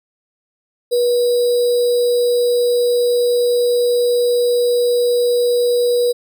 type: tone with sample-and-hold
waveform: sine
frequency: 484.8 Hz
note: B4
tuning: 32 cents flat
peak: -12 dBFS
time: 0.91-6.13 s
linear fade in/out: 20 ms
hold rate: 4410 Hz
effects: none